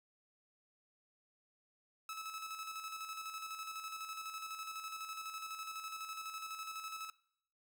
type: tone with tremolo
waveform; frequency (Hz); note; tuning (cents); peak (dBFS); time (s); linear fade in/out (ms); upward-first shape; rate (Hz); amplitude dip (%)
sawtooth; 1300; E6; -24; -38; 2.09-7.1; 2; square; 12; 45
effects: noise-tail reverb RT60 0.7 s tail -21 dB re dry